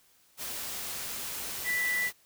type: tone in noise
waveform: sine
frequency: 1975.5 Hz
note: B6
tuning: in tune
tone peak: -27 dBFS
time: 1.64-2.11 s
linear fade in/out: 50 ms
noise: white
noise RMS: -37 dBFS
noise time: 0.37-2.13 s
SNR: +7 dB
effects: white hiss -64 dBFS RMS until 2.25 s